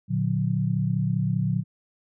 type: chord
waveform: sine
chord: Bb augmented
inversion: none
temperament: equal with one note detuned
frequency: 116.54 / 146.83 / 181.82 Hz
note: Bb2 / D3 / F#3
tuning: 0 / 0 / -30 cents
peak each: -26 dBFS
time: 0.08-1.64 s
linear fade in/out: 50 ms
effects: none